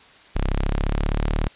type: linear sweep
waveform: sawtooth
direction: up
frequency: 32.7 to 38 Hz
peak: -16 dBFS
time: 0.35-1.48 s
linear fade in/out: 10 ms
effects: white hiss -49 dBFS RMS until 1.55 s + resampled to 8000 Hz